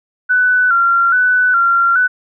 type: tone with vibrato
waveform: sine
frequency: 1435 Hz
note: F6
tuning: 47 cents sharp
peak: -9 dBFS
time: 0.29-2.08 s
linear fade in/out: 20 ms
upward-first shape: square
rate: 1.2 Hz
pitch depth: 70 cents each way
effects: none